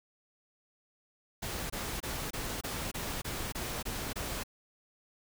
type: noise bursts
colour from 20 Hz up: pink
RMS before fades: -37 dBFS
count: 10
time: 1.42-4.436 s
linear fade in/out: 10 ms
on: 280 ms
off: 24 ms
effects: none